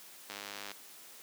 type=click train; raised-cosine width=0.2 ms; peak=-24 dBFS; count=43; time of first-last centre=0.3-0.716 s; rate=101 Hz; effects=white hiss -53 dBFS RMS until 1.22 s + high-pass 200 Hz 12 dB/octave